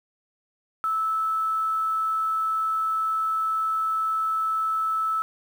sine tone with quantisation, 1309 Hz, E6, 13 cents flat, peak -22 dBFS, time 0.84-5.22 s, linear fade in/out 0 ms, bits 8, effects none

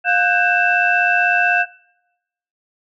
sine tone cluster, 708 / 1506 / 1602 / 2657 Hz, F5 / F#6 / G6 / E7, +23 / +30 / +37 / +13 cents, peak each -18 dBFS, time 0.04-1.66 s, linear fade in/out 50 ms, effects noise-tail reverb RT60 0.9 s tail -22 dB re dry + tanh soft clip ceiling -2 dBFS

